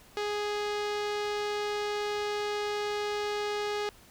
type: tone with low-pass filter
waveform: sawtooth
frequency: 415.3 Hz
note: G#4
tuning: in tune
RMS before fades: -32 dBFS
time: 0.17-3.89 s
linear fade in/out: 0 ms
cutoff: 4800 Hz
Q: 1.2
effects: pink hiss -56 dBFS RMS until 4.1 s